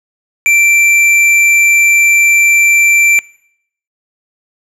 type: tone with hard clipping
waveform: sine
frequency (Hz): 2348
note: D7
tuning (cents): -1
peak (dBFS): -8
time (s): 0.46-3.19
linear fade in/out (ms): 0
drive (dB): 11
effects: noise-tail reverb RT60 0.7 s tail -22 dB re dry + low-pass 12000 Hz 12 dB/octave